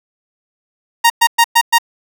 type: tone bursts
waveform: sawtooth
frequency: 932.3 Hz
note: A#5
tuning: in tune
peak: -3 dBFS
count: 5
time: 1.04-1.785 s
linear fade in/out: 10 ms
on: 61 ms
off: 110 ms
effects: none